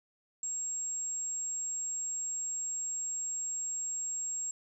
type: tone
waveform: sine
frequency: 7560 Hz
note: A#8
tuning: 23 cents sharp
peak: -31 dBFS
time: 0.43-4.51 s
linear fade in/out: 2 ms
effects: tanh soft clip ceiling -32 dBFS + 11-bit